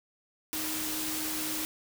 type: tone in noise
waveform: sine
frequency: 311.1 Hz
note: D#4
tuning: in tune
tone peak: -38 dBFS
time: 0.53-1.65 s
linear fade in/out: 0 ms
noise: white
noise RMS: -34 dBFS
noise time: 0.53-1.65 s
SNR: -7 dB
effects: none